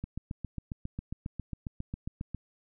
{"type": "click train", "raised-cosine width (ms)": 5, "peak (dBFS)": -23, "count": 18, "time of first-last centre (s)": [0.04, 2.347], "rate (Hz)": 7.37, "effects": []}